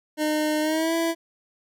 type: tone with pitch glide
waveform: 25% pulse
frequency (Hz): 305.6 to 331.3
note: D#4 to E4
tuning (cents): -31 to +9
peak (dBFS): -18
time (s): 0.17-1.15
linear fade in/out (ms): 50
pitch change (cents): +140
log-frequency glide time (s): 0.61-0.94
effects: none